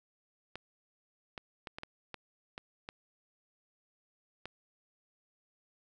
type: clicks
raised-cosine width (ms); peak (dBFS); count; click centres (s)
0.3; -25; 9; 0.556 / 1.378 / 1.672 / 1.785 / 1.834 / 2.143 / 2.579 / 2.889 / 4.456
effects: none